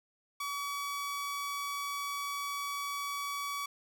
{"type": "tone", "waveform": "sawtooth", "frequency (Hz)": 1138, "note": "C#6", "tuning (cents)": 45, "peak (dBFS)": -31, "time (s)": [0.4, 3.66], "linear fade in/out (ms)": 5, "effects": []}